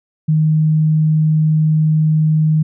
sine tone, 155.7 Hz, D#3, 2 cents sharp, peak -10 dBFS, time 0.28-2.63 s, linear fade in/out 10 ms, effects none

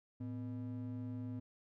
triangle ring-modulated tone, 182.2 Hz, F#3, 26 cents flat, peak -35 dBFS, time 0.2-1.4 s, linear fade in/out 10 ms, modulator 71.8 Hz, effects none

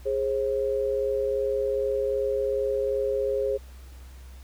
sine tone pair together, 413.4 / 536 Hz, G#4 / C5, -8 / +42 cents, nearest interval major third, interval 450 cents, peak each -26 dBFS, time 0.05-3.58 s, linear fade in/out 20 ms, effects added 64 Hz sine -42 dBFS peak until 4.43 s + pink hiss -55 dBFS RMS until 4.43 s

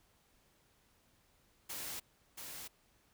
white noise with echo, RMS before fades -43 dBFS, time 1.69-2 s, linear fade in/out 10 ms, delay 680 ms, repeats 1, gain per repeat -4 dB, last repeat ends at 2.68 s, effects pink hiss -71 dBFS RMS until 3.13 s

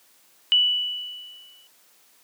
sine tone with exponential decay, 2960 Hz, F#7, in tune, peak -13 dBFS, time 0.52-1.67 s, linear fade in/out 0 ms, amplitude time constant 250 ms, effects white hiss -58 dBFS RMS until 2.23 s + high-pass 200 Hz 12 dB/octave

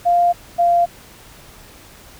sine tone pair in turn, 698.5 / 692.5 Hz, F5 / F5, 0 / -15 cents, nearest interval unison, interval 15 cents, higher first, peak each -11 dBFS, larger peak neither, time 0.05-0.33 / 0.58-0.86 s, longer neither, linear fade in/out 20 ms, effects pink hiss -43 dBFS RMS until 2.19 s

